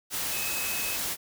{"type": "tone in noise", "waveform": "sine", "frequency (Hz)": 2568, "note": "E7", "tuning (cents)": -46, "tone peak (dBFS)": -35, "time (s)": [0.3, 0.99], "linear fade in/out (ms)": 50, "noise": "white", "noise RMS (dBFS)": -31, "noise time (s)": [0.1, 1.17], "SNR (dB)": -7, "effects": []}